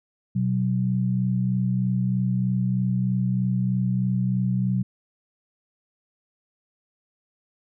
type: tone pair together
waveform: sine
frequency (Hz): 124.41 / 187.6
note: B2 / F#3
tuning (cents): +13 / +24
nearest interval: perfect fifth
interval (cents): 711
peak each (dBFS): -23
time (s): 0.35-4.83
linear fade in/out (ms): 10
effects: none